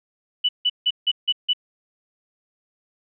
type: tone bursts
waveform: sine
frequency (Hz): 2966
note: F#7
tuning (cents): +4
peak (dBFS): -16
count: 6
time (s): 0.44-1.534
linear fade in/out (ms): 10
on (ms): 49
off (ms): 160
effects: none